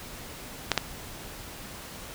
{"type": "clicks", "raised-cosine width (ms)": 0.2, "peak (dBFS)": -4, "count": 2, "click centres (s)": [0.717, 0.777], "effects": ["pink hiss -42 dBFS RMS until 2.14 s"]}